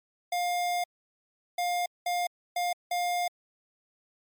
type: tone bursts at uneven times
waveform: square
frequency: 707 Hz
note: F5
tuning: 21 cents sharp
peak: -27 dBFS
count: 5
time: 0.32-0.84 / 1.58-1.86 / 2.06-2.27 / 2.56-2.73 / 2.91-3.28 s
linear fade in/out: 5 ms
effects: MP3 96 kbps